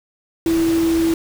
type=tone in noise; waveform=sine; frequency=329.6 Hz; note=E4; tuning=in tune; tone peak=-14 dBFS; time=0.46-1.14 s; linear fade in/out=2 ms; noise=pink; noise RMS=-29 dBFS; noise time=0.46-1.14 s; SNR=+12 dB; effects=none